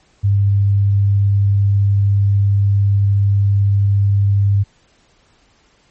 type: tone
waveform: sine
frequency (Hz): 100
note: G2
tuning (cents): +35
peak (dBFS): -10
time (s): 0.23-4.64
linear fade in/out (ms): 20
effects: pink hiss -55 dBFS RMS until 5.9 s + MP3 32 kbps